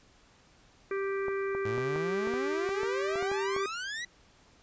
harmonic tone, 392 Hz, G4, in tune, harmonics 1 / 3 / 4 / 5 / 6, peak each -30 / -40 / -42 / -44 / -46 dBFS, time 0.91-3.66 s, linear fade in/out 2 ms
clicks, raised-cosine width 1 ms, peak -25 dBFS, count 12, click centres 1.283 / 1.55 / 1.781 / 1.96 / 2.273 / 2.338 / 2.691 / 2.833 / 3.157 / 3.226 / 3.316 / 3.564 s
sawtooth exponential sweep, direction up, 104.6 to 1993 Hz, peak -31 dBFS, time 1.65-4.05 s, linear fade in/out 5 ms
effects pink hiss -61 dBFS RMS until 4.62 s + resampled to 16000 Hz

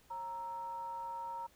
sine tone with frequency modulation, 932.3 Hz, A#5, in tune, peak -39 dBFS, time 0.1-1.47 s, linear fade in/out 10 ms, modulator 391 Hz, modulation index 0.36, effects pink hiss -66 dBFS RMS until 1.55 s

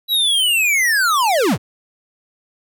square linear sweep, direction down, 3951 to 67.4 Hz, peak -14 dBFS, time 0.08-1.58 s, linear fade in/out 50 ms, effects none

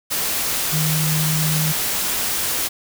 sine tone in noise, 155.56 Hz, D#3, in tune, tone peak -19 dBFS, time 0.72-1.73 s, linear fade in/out 20 ms, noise white, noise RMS -22 dBFS, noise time 0.1-2.69 s, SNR 0 dB, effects none

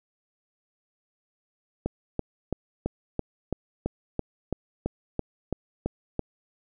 click train, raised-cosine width 2 ms, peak -13 dBFS, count 14, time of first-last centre 1.86-6.193 s, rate 3 Hz, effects none

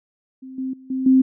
sine tone with level steps, 261.6 Hz, C4, in tune, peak -34 / -23 / -41 / -21 / -10 dBFS, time 0.42-1.22 s, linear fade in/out 10 ms, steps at 0.58 / 0.73 / 0.9 / 1.06 s, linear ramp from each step 5 ms, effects none

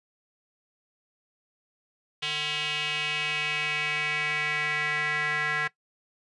square tone with band-pass filter sweep, 150.5 Hz, D3, 43 cents sharp, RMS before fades -29 dBFS, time 2.22-5.68 s, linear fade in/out 10 ms, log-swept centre 3100 to 1800 Hz, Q 3.8, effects noise-tail reverb RT60 0.1 s tail -18 dB re dry + resampled to 24000 Hz

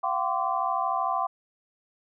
sine tone cluster, 692 / 765 / 1033 / 1158 Hz, F5 / G5 / C6 / D6, -16 / -42 / -22 / -25 cents, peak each -31 / -29 / -29 / -30 dBFS, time 0.03-1.27 s, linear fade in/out 10 ms, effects none

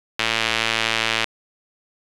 sawtooth tone with band-pass filter, 112.6 Hz, A2, 40 cents sharp, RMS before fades -22 dBFS, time 0.19-1.25 s, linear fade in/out 5 ms, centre 2800 Hz, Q 1.5, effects resampled to 24000 Hz + 7-bit

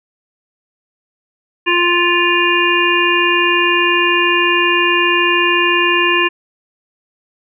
harmonic tone, 349.2 Hz, F4, in tune, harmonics 1 / 3 / 5 / 7 / 8, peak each -17 / -17 / -17 / -17 / -17 dBFS, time 1.66-6.29 s, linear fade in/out 20 ms, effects none

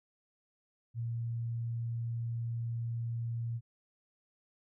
sine tone, 116.54 Hz, A#2, in tune, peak -33 dBFS, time 0.94-3.61 s, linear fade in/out 50 ms, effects none

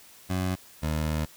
20% pulse tone pair in turn, 92.5 / 77.56 Hz, F#2 / D#2, 0 / -5 cents, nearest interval minor third, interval 305 cents, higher first, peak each -21 dBFS, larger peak neither, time 0.29-0.56 / 0.82-1.26 s, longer second, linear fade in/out 20 ms, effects white hiss -52 dBFS RMS until 1.36 s

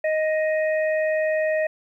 harmonic tone, 624 Hz, D#5, 5 cents sharp, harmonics 1 / 3 / 4, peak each -20 / -28 / -36 dBFS, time 0.04-1.67 s, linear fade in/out 5 ms, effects 10-bit

